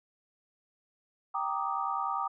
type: chord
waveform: sine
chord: Eb major seventh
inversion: first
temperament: equal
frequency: 784 / 932.3 / 1174.7 / 1244.5 Hz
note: G5 / Bb5 / D6 / Eb6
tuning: 0 / 0 / 0 / 0 cents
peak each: -35 / -36 / -34 / -35 dBFS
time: 1.34-2.28 s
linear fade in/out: 10 ms
effects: none